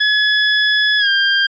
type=tone with pitch glide; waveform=25% pulse; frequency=1700 to 1595.3 Hz; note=G#6 to G6; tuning=+40 to +30 cents; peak=-8 dBFS; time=0-1.47 s; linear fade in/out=10 ms; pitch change=-110 cents; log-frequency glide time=0.98-1.09 s; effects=resampled to 16000 Hz